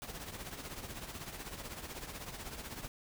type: noise with tremolo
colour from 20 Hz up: pink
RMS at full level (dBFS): -42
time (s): 0.02-2.88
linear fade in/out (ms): 0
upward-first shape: triangle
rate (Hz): 16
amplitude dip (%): 70
effects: none